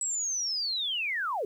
sine linear sweep, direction down, 7870 to 370 Hz, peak -28 dBFS, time 0.01-1.45 s, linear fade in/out 2 ms, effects 10-bit

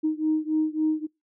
sine beating tone pair, 310 / 313.6 Hz, D#4 / D#4, -6 / +14 cents, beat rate 3.6 Hz, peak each -24 / -25 dBFS, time 0.03-1.07 s, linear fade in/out 20 ms, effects noise-tail reverb RT60 0.2 s tail -24 dB re dry + tanh soft clip ceiling -14 dBFS

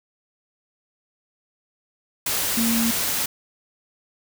sine tone in noise, 230.1 Hz, A#3, 22 cents flat, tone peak -20 dBFS, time 2.57-2.91 s, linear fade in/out 5 ms, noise white, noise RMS -24 dBFS, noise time 2.26-3.26 s, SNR +1 dB, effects none

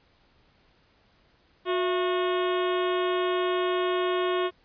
harmonic tone with a mistuned harmonic, 363.4 Hz, F#4, 31 cents flat, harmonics 1 / 2 / 3 / 4 / 5 / 6 / 7 / 8 / 9 / 10, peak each -25 / -32 / -31 / -39 / -40 / -43 / -42 / -41 / -40 / -45 dBFS, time 1.65-4.51 s, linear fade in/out 50 ms, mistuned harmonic 2, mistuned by -140 cents, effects pink hiss -63 dBFS RMS until 4.64 s + resampled to 11025 Hz

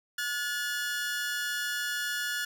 sawtooth tone pair together, 1444.7 / 1718 Hz, F#6 / A6, -42 / -42 cents, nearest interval minor third, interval 300 cents, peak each -29 / -30 dBFS, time 0.18-2.45 s, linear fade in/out 5 ms, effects none

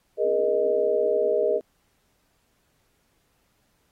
sine chord, Ab suspended second, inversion none, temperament equal with one note detuned, 415.3 / 475.7 / 622.3 Hz, Ab4 / Bb4 / Eb5, 0 / +35 / 0 cents, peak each -24 dBFS, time 0.17-1.61 s, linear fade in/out 50 ms
white band-pass noise, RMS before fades -43 dBFS, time 0.24-1.61 s, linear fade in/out 0 ms, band 250 to 320 Hz, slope 96 dB/octave
effects pink hiss -69 dBFS RMS until 3.91 s + AAC 48 kbps

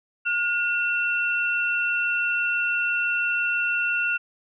sine tone pair together, 1434 / 2707 Hz, F6 / E7, +45 / +45 cents, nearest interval major seventh, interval 1100 cents, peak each -24 dBFS, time 0.25-4.18 s, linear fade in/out 20 ms, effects none

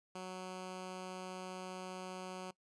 10% pulse tone, 185 Hz, F#3, in tune, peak -35 dBFS, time 0.15-2.51 s, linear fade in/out 5 ms, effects noise-tail reverb RT60 0.1 s tail -21 dB re dry + resampled to 22050 Hz

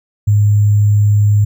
sine tone with sample-and-hold, 103.83 Hz, G#2, in tune, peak -7 dBFS, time 0.27-1.45 s, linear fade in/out 10 ms, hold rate 7350 Hz, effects none

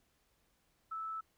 sine tone, 1312 Hz, E6, 9 cents flat, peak -38 dBFS, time 0.91-1.21 s, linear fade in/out 10 ms, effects pink hiss -75 dBFS RMS until 1.37 s

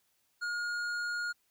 sine tone with hard clipping, 1429 Hz, F6, 39 cents sharp, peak -34 dBFS, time 0.41-1.33 s, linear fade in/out 20 ms, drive 9 dB, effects white hiss -74 dBFS RMS until 1.5 s

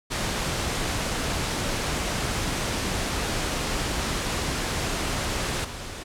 pink noise with level steps, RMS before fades -27 / -36 dBFS, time 0.1-6.04 s, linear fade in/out 20 ms, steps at 5.64 s, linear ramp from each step 10 ms, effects low-pass 9000 Hz 12 dB/octave

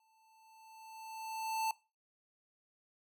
square tone with exponential growth, 886 Hz, A5, 12 cents sharp, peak -32 dBFS, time 0-1.71 s, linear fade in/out 2 ms, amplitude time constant 370 ms, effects noise-tail reverb RT60 0.3 s tail -20 dB re dry

